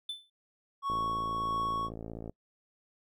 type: tone with exponential decay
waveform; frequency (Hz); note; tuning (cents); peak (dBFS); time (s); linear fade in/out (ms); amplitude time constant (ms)
triangle; 3520; A7; 0; -30; 0.09-0.3; 5; 44
type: tone with tremolo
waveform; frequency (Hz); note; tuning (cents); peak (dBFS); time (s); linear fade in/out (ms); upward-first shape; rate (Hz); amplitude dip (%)
triangle; 1108.7; C#6; 0; -27; 0.82-1.9; 50; triangle; 1.6; 30
type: click train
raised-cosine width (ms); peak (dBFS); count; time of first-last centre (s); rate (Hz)
2; -28; 79; 0.9-2.295; 55.9
effects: noise-tail reverb RT60 0.1 s tail -25 dB re dry